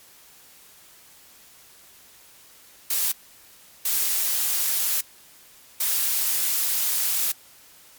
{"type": "noise bursts at uneven times", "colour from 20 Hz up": "blue", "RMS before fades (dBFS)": -23, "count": 3, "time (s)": [[2.9, 3.12], [3.85, 5.01], [5.8, 7.32]], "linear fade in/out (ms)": 5, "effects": ["white hiss -51 dBFS RMS until 7.98 s", "MP3 96 kbps"]}